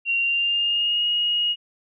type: tone with pitch glide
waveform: sine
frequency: 2756 to 2880 Hz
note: F7 to F#7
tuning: -24 to -47 cents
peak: -19 dBFS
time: 0.05-1.56 s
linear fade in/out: 50 ms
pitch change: +77 cents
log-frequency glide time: 0.17-1.07 s
effects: none